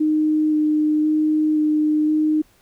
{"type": "tone with vibrato", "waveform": "sine", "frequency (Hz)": 306.3, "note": "D#4", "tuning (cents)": -27, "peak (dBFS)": -15, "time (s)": [0, 2.42], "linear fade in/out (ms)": 10, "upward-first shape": "square", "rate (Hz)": 0.96, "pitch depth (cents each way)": 9, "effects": ["pink hiss -57 dBFS RMS until 2.61 s"]}